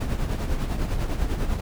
brown noise with tremolo, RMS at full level -22 dBFS, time 0-1.61 s, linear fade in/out 10 ms, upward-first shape triangle, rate 10 Hz, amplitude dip 65%, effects none

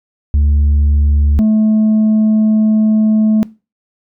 sine tone pair in turn, 72.8 / 216.5 Hz, D2 / A3, -15 / -28 cents, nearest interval octave + perfect fifth, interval 1887 cents, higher second, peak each -5 dBFS, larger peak neither, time 0.34-1.39 / 1.39-3.43 s, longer second, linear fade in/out 0 ms, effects noise-tail reverb RT60 0.3 s tail -23 dB re dry + tanh soft clip ceiling -7 dBFS

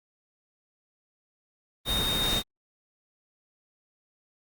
sine tone in noise, 3700 Hz, A#7, 14 cents flat, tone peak -26 dBFS, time 1.85-2.43 s, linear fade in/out 50 ms, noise pink, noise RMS -30 dBFS, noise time 1.85-2.43 s, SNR +1 dB, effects Opus 32 kbps

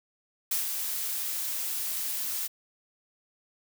blue noise with ADSR envelope, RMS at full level -27 dBFS, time 0.51-2.48 s, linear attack 6 ms, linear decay 140 ms, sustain -5 dB, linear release 18 ms, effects none

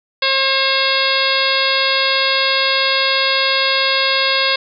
harmonic tone with a mistuned harmonic, 537 Hz, C5, 45 cents sharp, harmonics 1 / 2 / 3 / 4 / 5 / 6 / 7 / 8 / 9, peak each -22 / -22 / -22 / -22 / -22 / -22 / -22 / -22 / -22 dBFS, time 0.22-4.56 s, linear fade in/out 5 ms, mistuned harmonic 6, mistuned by +66 cents, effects none

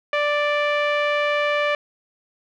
sawtooth tone with low-pass filter, 587.3 Hz, D5, in tune, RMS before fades -21 dBFS, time 0.13-1.75 s, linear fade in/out 2 ms, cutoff 2400 Hz, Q 2.2, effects none

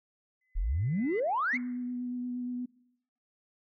sine tone with exponential growth, 2023 Hz, B6, 41 cents sharp, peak -36 dBFS, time 0.41-1.2 s, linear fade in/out 5 ms, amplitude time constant 170 ms
sine exponential sweep, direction up, 34.65 to 2319 Hz, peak -26 dBFS, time 0.55-1.58 s, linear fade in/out 20 ms
sine tone with vibrato, 246.9 Hz, B3, in tune, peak -32 dBFS, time 1.53-2.66 s, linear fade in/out 10 ms, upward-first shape sine, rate 8.5 Hz, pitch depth 13 cents each way
effects noise-tail reverb RT60 0.8 s tail -22 dB re dry + tanh soft clip ceiling -20 dBFS

